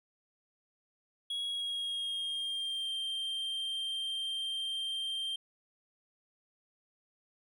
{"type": "tone with pitch glide", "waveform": "triangle", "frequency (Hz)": [3322, 3163], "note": ["G#7", "G7"], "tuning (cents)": [0, 15], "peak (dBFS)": -32, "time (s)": [1.3, 5.36], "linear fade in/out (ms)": 5, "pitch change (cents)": -85, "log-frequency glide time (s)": [1.44, 2.9], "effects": []}